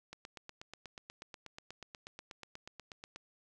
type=click train; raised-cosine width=0.2 ms; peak=-29 dBFS; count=26; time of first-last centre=0.13-3.16 s; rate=8.25 Hz; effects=none